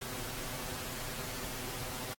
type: noise with comb filter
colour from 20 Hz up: pink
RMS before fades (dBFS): -40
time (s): 0.01-2.14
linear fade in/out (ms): 10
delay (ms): 7.9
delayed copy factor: +0.8
effects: AAC 64 kbps